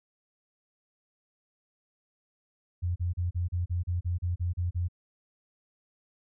sine tone bursts, 88.1 Hz, F2, 16 cents sharp, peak -26 dBFS, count 12, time 2.82-4.885 s, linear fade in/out 20 ms, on 140 ms, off 35 ms, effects none

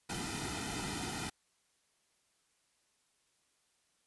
pink noise with comb filter, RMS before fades -39 dBFS, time 0.09-1.3 s, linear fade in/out 10 ms, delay 1.8 ms, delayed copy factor -0.9, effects white hiss -75 dBFS RMS until 4.06 s + resampled to 24000 Hz

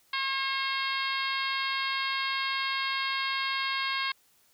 harmonic tone, 539 Hz, C#5, 49 cents flat, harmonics 2 / 3 / 4 / 5 / 6 / 7 / 8 / 9, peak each -33 / -35 / -34 / -38 / -37 / -39 / -38 / -43 dBFS, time 0.13-4.12 s, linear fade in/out 5 ms, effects white hiss -65 dBFS RMS until 4.53 s

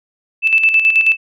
sine tone with tremolo, 2637 Hz, E7, in tune, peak -7 dBFS, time 0.42-1.17 s, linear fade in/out 50 ms, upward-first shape square, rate 9.3 Hz, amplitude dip 55%, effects none

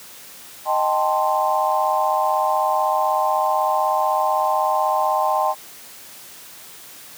sine chord, A half-diminished seventh, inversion second, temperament equal, 622.3 / 784 / 880 / 1046.5 Hz, Eb5 / G5 / A5 / C6, 0 / 0 / 0 / 0 cents, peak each -23 / -21 / -23 / -22 dBFS, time 0.65-5.55 s, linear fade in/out 50 ms, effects white hiss -41 dBFS RMS until 7.17 s + high-pass 100 Hz 12 dB/octave

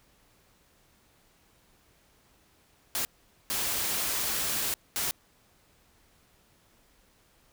white noise bursts at uneven times, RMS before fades -30 dBFS, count 3, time 2.95-3.05 / 3.5-4.74 / 4.96-5.11 s, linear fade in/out 0 ms, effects pink hiss -64 dBFS RMS until 7.52 s

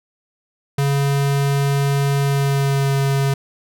square tone with pitch glide, 140 to 137.83 Hz, C#3 to C#3, +18 to -10 cents, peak -16 dBFS, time 0.78-3.34 s, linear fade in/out 5 ms, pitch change -28 cents, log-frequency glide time 2.21-2.94 s, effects none

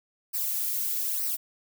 violet noise with flanger, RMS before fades -29 dBFS, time 0.33-1.37 s, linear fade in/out 20 ms, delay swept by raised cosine 0.28 to 2.98 ms, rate 1.1 Hz, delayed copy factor -0.7, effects none

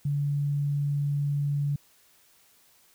sine tone, 143.6 Hz, D3, 39 cents flat, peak -24 dBFS, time 0.05-1.76 s, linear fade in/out 5 ms, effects white hiss -61 dBFS RMS until 2.94 s

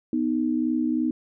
sine tone pair together, 247.8 / 310.8 Hz, B3 / D#4, +6 / -2 cents, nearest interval major third, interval 392 cents, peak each -24 dBFS, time 0.13-1.11 s, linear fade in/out 2 ms, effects none

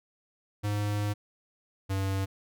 square tone pair in turn, 103.6 / 96.74 Hz, G#2 / G2, -4 / -22 cents, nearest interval minor second, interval 118 cents, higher first, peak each -28 dBFS, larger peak neither, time 0.63-1.14 / 1.89-2.26 s, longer first, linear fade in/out 20 ms, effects none

